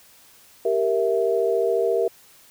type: chord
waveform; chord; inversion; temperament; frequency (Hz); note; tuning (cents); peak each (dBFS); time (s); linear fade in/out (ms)
sine; E diminished; first; equal; 392 / 466.2 / 659.3; G4 / Bb4 / E5; 0 / 0 / 0; -23 / -21 / -25; 0.65-2.08; 5
effects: white hiss -52 dBFS RMS until 2.5 s